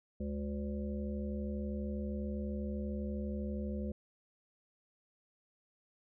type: harmonic tone with a mistuned harmonic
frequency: 72.4 Hz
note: D2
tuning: 24 cents flat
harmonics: 1 / 3 / 5 / 7 / 8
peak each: -39 / -38 / -47 / -46 / -50 dBFS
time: 0.2-3.92 s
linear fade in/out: 5 ms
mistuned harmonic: 3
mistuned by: -65 cents
effects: none